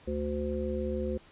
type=harmonic tone; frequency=73.42 Hz; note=D2; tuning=in tune; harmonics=1 / 3 / 5 / 7; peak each=-35 / -35 / -35 / -35 dBFS; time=0.07-1.18 s; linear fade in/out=10 ms; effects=pink hiss -57 dBFS RMS until 1.31 s + resampled to 8000 Hz